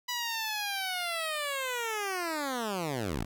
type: linear sweep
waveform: 10% pulse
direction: down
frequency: 987.8 to 41.97 Hz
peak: -23 dBFS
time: 0.08-3.25 s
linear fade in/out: 10 ms
effects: none